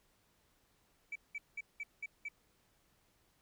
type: tone bursts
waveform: sine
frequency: 2303 Hz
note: D7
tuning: 34 cents flat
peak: -37 dBFS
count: 6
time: 1.12-2.286 s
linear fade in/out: 5 ms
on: 36 ms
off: 190 ms
effects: tanh soft clip ceiling -36 dBFS + pink hiss -73 dBFS RMS until 3.41 s